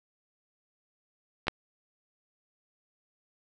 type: clicks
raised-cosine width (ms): 0.3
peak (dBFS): -21 / -8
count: 2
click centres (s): 1.47 / 1.482
effects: none